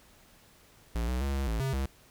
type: tone with pitch steps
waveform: square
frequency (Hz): 57.5 / 62.6 / 69 / 68.1 / 55.5 / 134.1 / 67.3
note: A#1 / B1 / C#2 / C#2 / A1 / C3 / C2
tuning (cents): -23 / +24 / -7 / -30 / +16 / +43 / +49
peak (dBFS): -29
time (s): 0.95-1.86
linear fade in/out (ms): 5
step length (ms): 130
effects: pink hiss -59 dBFS RMS until 2.1 s